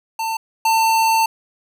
square tone pair in turn, 896 / 896 Hz, A5 / A5, +31 / +31 cents, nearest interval unison, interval 0 cents, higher neither, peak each -21 / -14 dBFS, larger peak second, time 0.19-0.37 / 0.65-1.26 s, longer second, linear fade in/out 5 ms, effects none

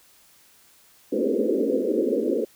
white band-pass noise, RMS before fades -23 dBFS, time 1.12-2.45 s, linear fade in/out 10 ms, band 220 to 540 Hz, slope 96 dB/octave, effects white hiss -56 dBFS RMS until 2.55 s

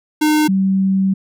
square / sine tone pair in turn, 305 / 192.14 Hz, D#4 / G3, -34 / -34 cents, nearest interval minor sixth, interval 800 cents, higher first, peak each -12 dBFS, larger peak neither, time 0.21-0.48 / 0.48-1.14 s, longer second, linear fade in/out 10 ms, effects none

